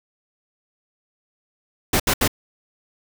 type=noise bursts; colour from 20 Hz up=pink; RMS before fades=-18 dBFS; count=3; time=1.93-2.278 s; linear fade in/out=5 ms; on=68 ms; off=72 ms; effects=none